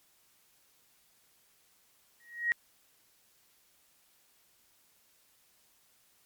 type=tone with exponential growth; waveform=sine; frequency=1891 Hz; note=A#6; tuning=24 cents sharp; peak=-22 dBFS; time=2.2-2.52 s; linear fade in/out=0 ms; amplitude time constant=68 ms; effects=white hiss -67 dBFS RMS until 6.25 s + MP3 96 kbps